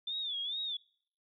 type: tone with vibrato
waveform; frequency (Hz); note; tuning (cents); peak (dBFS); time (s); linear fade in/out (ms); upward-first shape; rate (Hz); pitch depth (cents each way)
sine; 3520; A7; 0; -34; 0.07-0.77; 5; sine; 2.3; 130
effects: noise-tail reverb RT60 0.6 s tail -25 dB re dry